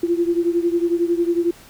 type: beating tone pair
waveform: sine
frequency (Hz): 340 / 351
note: F4 / F4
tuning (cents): -46 / +9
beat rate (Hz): 11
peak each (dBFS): -18 / -21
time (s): 0.03-1.51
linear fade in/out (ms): 5
effects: pink hiss -46 dBFS RMS until 1.69 s

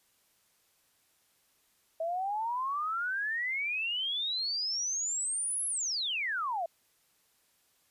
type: exponential two-way sweep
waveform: sine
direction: up then down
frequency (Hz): 641 to 11090 to 641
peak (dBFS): -30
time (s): 2-6.66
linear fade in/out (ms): 5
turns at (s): 5.66
effects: white hiss -70 dBFS RMS until 7.9 s + resampled to 32000 Hz

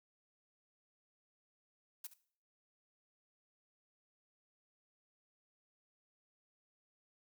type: noise with echo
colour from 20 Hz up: blue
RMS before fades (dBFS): -45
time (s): 2.04-2.07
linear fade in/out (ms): 5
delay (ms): 69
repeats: 1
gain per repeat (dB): -14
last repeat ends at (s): 2.139
effects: noise-tail reverb RT60 0.5 s tail -17 dB re dry

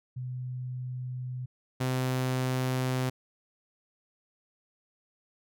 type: tone pair in turn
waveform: sine / sawtooth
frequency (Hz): 126.3 / 128.58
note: B2 / C3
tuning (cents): +39 / -30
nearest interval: unison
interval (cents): 31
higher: second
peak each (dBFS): -33 / -23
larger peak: second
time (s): 0.16-1.46 / 1.8-3.1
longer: neither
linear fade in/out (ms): 10
effects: none

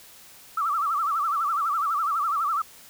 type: tone with vibrato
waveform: sine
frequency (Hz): 1239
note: D#6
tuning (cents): -8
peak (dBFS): -22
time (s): 0.57-2.62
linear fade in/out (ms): 5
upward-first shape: sine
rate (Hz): 12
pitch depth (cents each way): 160
effects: white hiss -49 dBFS RMS until 2.89 s

